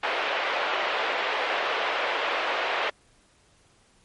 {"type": "band-pass noise", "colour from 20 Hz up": "pink", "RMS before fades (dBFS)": -27, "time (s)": [0.03, 2.9], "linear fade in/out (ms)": 5, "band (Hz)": [490, 3200], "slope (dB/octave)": 24, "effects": ["pink hiss -61 dBFS RMS until 4.04 s", "MP3 48 kbps"]}